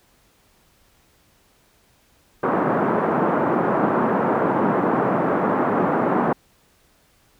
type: band-pass noise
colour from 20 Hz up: pink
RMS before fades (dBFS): -20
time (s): 2.43-6.33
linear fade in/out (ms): 5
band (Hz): 180 to 1300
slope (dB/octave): 24
effects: pink hiss -59 dBFS RMS until 7.39 s